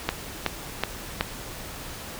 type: click train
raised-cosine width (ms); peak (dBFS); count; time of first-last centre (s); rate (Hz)
0.3; -6; 4; 0.09-1.209; 2.68
effects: pink hiss -38 dBFS RMS until 2.19 s